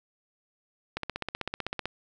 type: click train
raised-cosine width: 0.3 ms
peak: -15 dBFS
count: 15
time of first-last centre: 0.97-1.856 s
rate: 15.8 Hz
effects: none